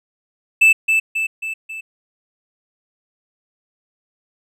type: tone with echo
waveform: triangle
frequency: 2637 Hz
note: E7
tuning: in tune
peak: -6 dBFS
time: 0.61-0.73 s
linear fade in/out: 10 ms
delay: 270 ms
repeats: 4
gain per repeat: -5 dB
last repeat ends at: 1.81 s
effects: none